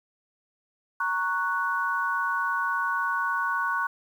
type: chord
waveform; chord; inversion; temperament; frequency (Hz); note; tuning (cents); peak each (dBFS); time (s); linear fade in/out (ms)
sine; F# major; first; equal; 932.3 / 1108.7 / 1480; A#5 / C#6 / F#6; 0 / 0 / 0; -32 / -28 / -27; 1-3.87; 5
effects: 9-bit